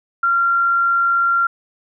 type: tone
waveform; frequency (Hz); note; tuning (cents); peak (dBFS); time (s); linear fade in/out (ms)
sine; 1379; F6; -22; -13; 0.23-1.47; 5
effects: none